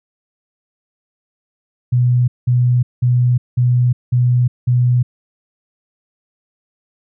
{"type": "tone bursts", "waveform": "sine", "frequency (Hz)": 123.47, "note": "B2", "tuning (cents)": 0, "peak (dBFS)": -10, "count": 6, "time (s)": [1.92, 5.03], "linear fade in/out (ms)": 10, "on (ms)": 360, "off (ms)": 190, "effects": []}